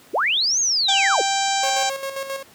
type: linear two-way sweep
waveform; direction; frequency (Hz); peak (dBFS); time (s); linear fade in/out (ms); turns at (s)
sine; up then down; 242.7 to 6630 to 279.5; -17; 0.13-1.22; 20; 0.6
type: harmonic tone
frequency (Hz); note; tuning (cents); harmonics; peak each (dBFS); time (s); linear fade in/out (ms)
785; G5; +2; 1 / 2 / 3 / 4 / 5 / 6 / 7 / 8 / 9 / 10; -21 / -29 / -31 / -30 / -29 / -33 / -32 / -31 / -30 / -34; 0.88-1.9; 10
type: tone with tremolo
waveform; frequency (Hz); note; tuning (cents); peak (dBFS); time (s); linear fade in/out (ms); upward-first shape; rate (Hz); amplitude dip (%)
sawtooth; 544; C#5; -33; -21; 1.63-2.43; 5; square; 7.5; 55
effects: pink hiss -49 dBFS RMS until 2.54 s + high-pass 150 Hz 12 dB/octave